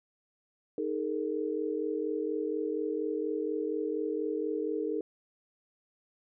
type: chord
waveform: sine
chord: D# suspended fourth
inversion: none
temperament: equal with one note detuned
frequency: 311.1 / 415.3 / 459.5 Hz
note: D#4 / G#4 / A#4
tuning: 0 / 0 / -25 cents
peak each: -34 dBFS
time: 0.78-5.01 s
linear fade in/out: 2 ms
effects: none